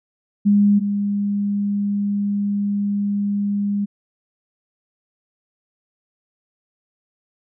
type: tone pair in turn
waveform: sine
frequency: 203.9 / 202.8 Hz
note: G#3 / G#3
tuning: -32 / -41 cents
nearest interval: unison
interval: 9 cents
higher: first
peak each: -11 / -18 dBFS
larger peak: first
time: 0.45-0.8 / 0.8-3.86 s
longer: second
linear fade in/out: 20 ms
effects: none